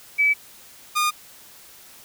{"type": "tone pair in turn", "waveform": ["sine", "sawtooth"], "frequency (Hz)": [2295, 1219.3], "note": ["D7", "D#6"], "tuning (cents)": [-40, -35], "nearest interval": "major seventh", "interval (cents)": 1095, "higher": "first", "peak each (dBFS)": -15, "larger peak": "neither", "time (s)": [[0.18, 0.34], [0.95, 1.11]], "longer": "neither", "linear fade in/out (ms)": 20, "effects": ["white hiss -47 dBFS RMS until 2.04 s"]}